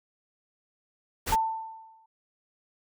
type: noise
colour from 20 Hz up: pink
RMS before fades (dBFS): -30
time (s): 1.26-1.36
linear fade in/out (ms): 20
type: tone with exponential decay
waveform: sine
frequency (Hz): 891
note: A5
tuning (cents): +22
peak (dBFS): -19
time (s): 1.32-2.06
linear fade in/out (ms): 5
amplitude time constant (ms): 160
effects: none